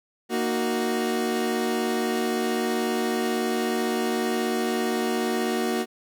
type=chord; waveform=30% pulse; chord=D# minor; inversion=second; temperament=equal; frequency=233.1 / 311.1 / 370 Hz; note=A#3 / D#4 / F#4; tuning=0 / 0 / 0 cents; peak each=-24 / -30 / -24 dBFS; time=0.29-5.86 s; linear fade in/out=50 ms; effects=none